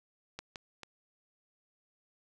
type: clicks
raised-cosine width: 0.2 ms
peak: -23 / -24 / -27 dBFS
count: 3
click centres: 0.39 / 0.558 / 0.833 s
effects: none